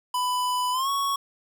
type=tone with pitch glide; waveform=square; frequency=996 to 1111.5 Hz; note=B5 to C#6; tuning=+14 to +4 cents; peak=-24 dBFS; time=0.14-1.16 s; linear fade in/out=5 ms; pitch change=+190 cents; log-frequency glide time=0.72-0.89 s; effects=9-bit